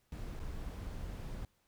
brown noise with dropouts, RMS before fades -42 dBFS, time 0.12-1.45 s, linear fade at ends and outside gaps 2 ms, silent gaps 0.394-0.399 s, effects pink hiss -75 dBFS RMS until 1.67 s

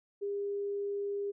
sine tone, 403.4 Hz, G4, 50 cents sharp, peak -32 dBFS, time 0.21-1.32 s, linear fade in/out 20 ms, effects none

